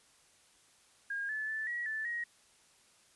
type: tone with pitch steps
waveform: sine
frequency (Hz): 1623 / 1735 / 1755 / 1915 / 1755 / 1889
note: G#6 / A6 / A6 / A#6 / A6 / A#6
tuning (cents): -40 / -25 / -5 / +46 / -5 / +22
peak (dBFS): -34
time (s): 1.1-2.24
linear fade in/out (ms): 5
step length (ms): 190
effects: white hiss -65 dBFS RMS until 3.15 s + resampled to 24000 Hz